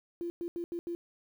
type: tone bursts at uneven times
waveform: sine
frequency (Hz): 343.6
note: F4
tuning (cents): -28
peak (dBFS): -33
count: 5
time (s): 0.21-0.3 / 0.41-0.48 / 0.56-0.64 / 0.72-0.79 / 0.87-0.95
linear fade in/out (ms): 0
effects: 10-bit